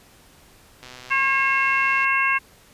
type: click train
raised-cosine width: 0.2 ms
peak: -23 dBFS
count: 154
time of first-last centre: 0.83-2.044 s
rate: 126 Hz
type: harmonic tone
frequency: 540 Hz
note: C#5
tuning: 45 cents flat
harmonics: 2 / 3 / 4 / 5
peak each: -23 / -23 / -23 / -23 dBFS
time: 1.1-2.39 s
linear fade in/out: 20 ms
effects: pink hiss -52 dBFS RMS until 2.73 s + resampled to 32000 Hz